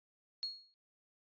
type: tone with exponential decay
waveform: sine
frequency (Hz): 4308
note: C8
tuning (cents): +50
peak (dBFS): -33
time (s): 0.43-0.74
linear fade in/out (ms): 0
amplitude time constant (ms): 66
effects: resampled to 11025 Hz